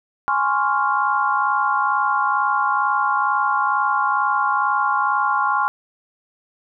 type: chord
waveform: sine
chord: Db major seventh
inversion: second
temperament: equal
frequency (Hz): 830.6 / 1046.5 / 1108.7 / 1396.9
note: Ab5 / C6 / Db6 / F6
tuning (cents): 0 / 0 / 0 / 0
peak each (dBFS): -22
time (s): 0.28-5.68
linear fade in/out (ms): 0
effects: none